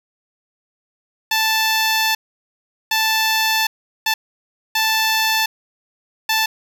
10% pulse tone bursts at uneven times, 880 Hz, A5, in tune, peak -7 dBFS, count 5, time 1.31-2.15 / 2.91-3.67 / 4.06-4.14 / 4.75-5.46 / 6.29-6.46 s, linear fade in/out 5 ms, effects none

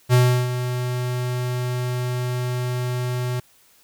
square tone with ADSR envelope, 124.4 Hz, B2, 13 cents sharp, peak -12 dBFS, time 0.09-3.4 s, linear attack 44 ms, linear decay 340 ms, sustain -11 dB, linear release 6 ms, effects white hiss -56 dBFS RMS until 3.83 s

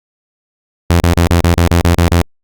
sawtooth tone bursts, 85.6 Hz, F2, 34 cents flat, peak -3 dBFS, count 10, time 0.9-2.215 s, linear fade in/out 0 ms, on 100 ms, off 35 ms, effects Opus 48 kbps

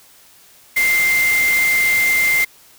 sine tone in noise, 2093 Hz, C7, in tune, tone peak -13 dBFS, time 0.76-2.45 s, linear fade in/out 10 ms, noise white, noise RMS -24 dBFS, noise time 0.76-2.45 s, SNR +8 dB, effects white hiss -48 dBFS RMS until 2.78 s

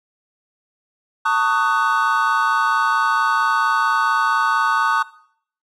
triangle chord, D# half-diminished seventh, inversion second, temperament just, 896 / 1120.1 / 1244.5 / 1493.4 Hz, A5 / C#6 / D#6 / F#6, +31 / +18 / 0 / +16 cents, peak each -19 dBFS, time 1.25-5.03 s, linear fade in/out 10 ms, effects noise-tail reverb RT60 0.6 s tail -18 dB re dry

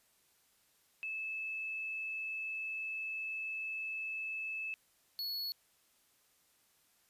sine / square tone pair in turn, 2613 / 4381 Hz, E7 / C#8, -16 / -21 cents, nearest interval major sixth, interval 895 cents, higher second, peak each -37 / -37 dBFS, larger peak neither, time 1.03-4.74 / 5.19-5.52 s, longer first, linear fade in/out 0 ms, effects white hiss -71 dBFS RMS until 7.09 s + resampled to 32000 Hz

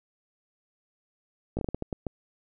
slowing click train, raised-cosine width 2 ms, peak -17 dBFS, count 9, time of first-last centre 1.57-2.067 s, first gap 18 ms, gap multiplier 1.34, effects none

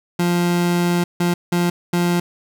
30% pulse tone bursts at uneven times, 174.61 Hz, F3, in tune, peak -13 dBFS, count 4, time 0.19-1.04 / 1.2-1.34 / 1.52-1.7 / 1.93-2.2 s, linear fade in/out 5 ms, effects none

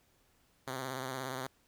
5% pulse tone with vibrato, 130.81 Hz, C3, in tune, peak -26 dBFS, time 0.67-1.47 s, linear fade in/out 5 ms, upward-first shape sine, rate 17 Hz, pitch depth 58 cents each way, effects pink hiss -70 dBFS RMS until 1.67 s

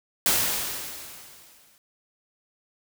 white noise with exponential decay, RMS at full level -20 dBFS, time 0.26-1.78 s, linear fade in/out 1 ms, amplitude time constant 330 ms, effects none

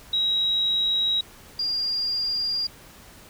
sine tone pair in turn, 3838 / 4807 Hz, A#7 / D8, +50 / +39 cents, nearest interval major third, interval 389 cents, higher second, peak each -20 / -23 dBFS, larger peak first, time 0.13-1.21 / 1.59-2.67 s, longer neither, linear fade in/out 5 ms, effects pink hiss -48 dBFS RMS until 3.29 s

